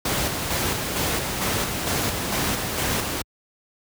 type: noise with tremolo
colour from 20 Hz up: pink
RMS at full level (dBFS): -23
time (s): 0.05-3.22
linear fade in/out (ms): 5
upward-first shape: square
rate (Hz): 2.2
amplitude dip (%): 35
effects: high-pass 60 Hz 12 dB/octave